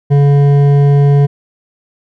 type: tone with hard clipping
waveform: triangle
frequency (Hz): 142.2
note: C#3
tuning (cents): +45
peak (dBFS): -7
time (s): 0.1-1.27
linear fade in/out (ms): 20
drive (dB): 13
effects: none